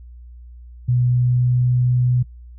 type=tone with pitch glide; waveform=sine; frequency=123.47 to 124.33 Hz; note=B2 to B2; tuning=0 to +12 cents; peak=-14 dBFS; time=0.88-2.23 s; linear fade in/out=10 ms; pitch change=+12 cents; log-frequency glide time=1.05-1.68 s; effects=noise-tail reverb RT60 0.1 s tail -19 dB re dry + added 60 Hz sine -37 dBFS peak until 2.58 s